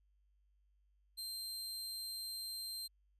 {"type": "tone", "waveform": "sawtooth", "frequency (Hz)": 4152, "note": "C8", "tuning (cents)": -14, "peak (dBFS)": -39, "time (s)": [1.17, 2.88], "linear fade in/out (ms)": 20, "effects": ["added 50 Hz sine -70 dBFS peak until 3.19 s", "resampled to 32000 Hz"]}